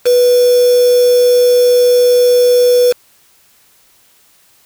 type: tone with quantisation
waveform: sine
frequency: 491.2 Hz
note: B4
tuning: 9 cents flat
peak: -6 dBFS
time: 0.05-2.93 s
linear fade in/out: 20 ms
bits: 3
effects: white hiss -50 dBFS RMS until 4.65 s